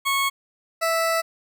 20% pulse tone pair in turn, 1100 / 657.9 Hz, C#6 / E5, -14 / -4 cents, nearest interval major sixth, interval 890 cents, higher first, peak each -15 dBFS, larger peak neither, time 0.05-0.3 / 0.81-1.22 s, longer second, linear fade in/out 20 ms, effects none

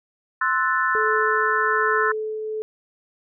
sine chord, F# half-diminished seventh, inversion second, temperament equal, 1046.5 / 1318.5 / 1480 / 1760 Hz, C6 / E6 / F#6 / A6, 0 / 0 / 0 / 0 cents, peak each -24 dBFS, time 0.41-2.12 s, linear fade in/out 5 ms
sine tone with tremolo, 433.4 Hz, A4, 26 cents flat, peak -22 dBFS, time 0.95-2.62 s, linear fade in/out 0 ms, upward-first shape triangle, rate 1.2 Hz, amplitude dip 40%
effects none

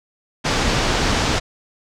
pink low-pass noise, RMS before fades -19 dBFS, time 0.44-1.4 s, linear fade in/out 20 ms, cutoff 6500 Hz, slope 24 dB/octave, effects none

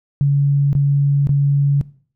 sine tone bursts, 141.4 Hz, C#3, 35 cents sharp, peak -11 dBFS, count 3, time 0.21-1.812 s, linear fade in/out 0 ms, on 520 ms, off 21 ms, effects noise-tail reverb RT60 0.5 s tail -20 dB re dry

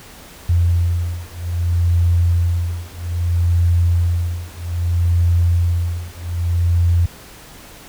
sine beating tone pair, 86 / 86.62 Hz, F2 / F2, -26 / -14 cents, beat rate 0.62 Hz, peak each -17 dBFS, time 0.49-7.06 s, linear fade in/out 5 ms, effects pink hiss -40 dBFS RMS until 7.88 s

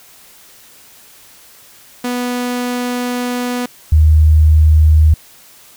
sawtooth / sine tone pair in turn, 246 / 77.66 Hz, B3 / D#2, -7 / -3 cents, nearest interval octave + minor sixth, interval 1996 cents, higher first, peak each -13 / -5 dBFS, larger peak second, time 2.04-3.66 / 3.92-5.14 s, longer first, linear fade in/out 5 ms, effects white hiss -43 dBFS RMS until 5.76 s

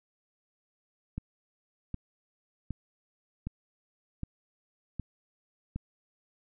click train, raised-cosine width 5 ms, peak -22 dBFS, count 7, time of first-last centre 1.18-5.76 s, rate 1.31 Hz, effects none

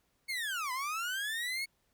30% pulse linear two-way sweep, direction down then up, 2217 to 987.8 to 2217 Hz, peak -31 dBFS, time 0.28-1.66 s, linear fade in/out 20 ms, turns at 0.72 s, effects pink hiss -75 dBFS RMS until 1.93 s

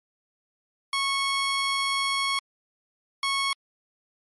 15% pulse tone pair in turn, 1100 / 1100 Hz, C#6 / C#6, -14 / -14 cents, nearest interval unison, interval 0 cents, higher neither, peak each -17 dBFS, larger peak neither, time 0.93-2.39 / 3.23-3.53 s, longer first, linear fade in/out 2 ms, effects MP3 48 kbps

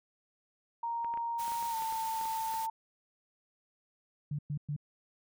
sine tone with pitch glide, 932.3 to 894.8 Hz, A#5 to A5, 0 to +29 cents, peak -32 dBFS, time 0.83-2.7 s, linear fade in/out 5 ms, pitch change -71 cents, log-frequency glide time 1.7-1.76 s
clicks, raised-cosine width 0.5 ms, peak -32 dBFS, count 11, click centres 1.046 / 1.139 / 1.174 / 1.48 / 1.52 / 1.626 / 1.822 / 1.925 / 2.213 / 2.255 / 2.539 s
white band-stop noise, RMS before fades -45 dBFS, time 1.38-2.67 s, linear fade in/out 20 ms, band 220 to 880 Hz, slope 96 dB/octave
sine tone bursts, 146.83 Hz, D3, in tune, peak -32 dBFS, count 3, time 4.31-4.764 s, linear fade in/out 5 ms, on 78 ms, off 110 ms
effects none

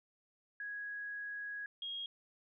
sine tone pair in turn, 1661.2 / 3267 Hz, G#6 / G#7, 0 / -29 cents, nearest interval octave, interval 1171 cents, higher second, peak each -40 / -39 dBFS, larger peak second, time 0.6-1.66 / 1.82-2.06 s, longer first, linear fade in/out 2 ms, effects none

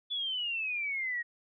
sine exponential sweep, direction down, 3468 to 1873 Hz, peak -31 dBFS, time 0.1-1.23 s, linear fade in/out 20 ms, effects none

